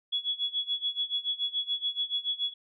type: tone with tremolo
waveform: sine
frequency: 3374 Hz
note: G#7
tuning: 27 cents sharp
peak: -25 dBFS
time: 0.12-2.54 s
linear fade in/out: 10 ms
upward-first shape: sine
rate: 7 Hz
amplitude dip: 90%
effects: none